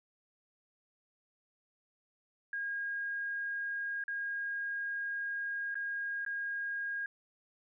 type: tone with dropouts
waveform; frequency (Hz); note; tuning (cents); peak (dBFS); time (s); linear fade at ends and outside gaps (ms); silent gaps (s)
sine; 1628; G#6; -35; -34; 2.53-7.06; 2; 4.039-4.08 / 5.744-5.754 / 6.25-6.263
effects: none